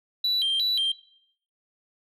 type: tone with vibrato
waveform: sine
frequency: 3539 Hz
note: A7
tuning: 9 cents sharp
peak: -19 dBFS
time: 0.24-0.92 s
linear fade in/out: 5 ms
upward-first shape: square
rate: 2.8 Hz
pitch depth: 190 cents each way
effects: noise-tail reverb RT60 0.6 s tail -17 dB re dry + tanh soft clip ceiling -20 dBFS